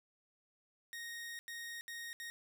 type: tone bursts at uneven times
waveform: sawtooth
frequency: 1864.7 Hz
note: A#6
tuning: in tune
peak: -40 dBFS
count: 4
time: 0.93-1.39 / 1.48-1.81 / 1.88-2.13 / 2.2-2.3 s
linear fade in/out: 0 ms
effects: none